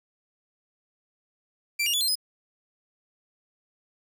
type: tone with pitch steps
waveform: sawtooth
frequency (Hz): 2349 / 2842 / 3439 / 4161 / 5035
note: D7 / F7 / A7 / C8 / D#8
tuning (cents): 0 / +30 / -40 / -10 / +20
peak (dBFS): -20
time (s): 1.79-2.155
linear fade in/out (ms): 10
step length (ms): 73
effects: none